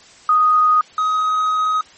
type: tone pair in turn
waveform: sine / triangle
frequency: 1244.5 / 1261.1 Hz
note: D#6 / D#6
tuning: 0 / +23 cents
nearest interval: unison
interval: 23 cents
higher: second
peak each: -10 / -13 dBFS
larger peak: first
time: 0.29-0.81 / 0.98-1.81 s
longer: second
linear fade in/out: 2 ms
effects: white hiss -45 dBFS RMS until 1.97 s + MP3 32 kbps